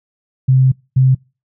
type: tone bursts at uneven times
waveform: sine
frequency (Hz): 130.81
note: C3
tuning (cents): 0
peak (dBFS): -7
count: 2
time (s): 0.48-0.72 / 0.96-1.15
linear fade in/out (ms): 10
effects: noise-tail reverb RT60 0.3 s tail -26 dB re dry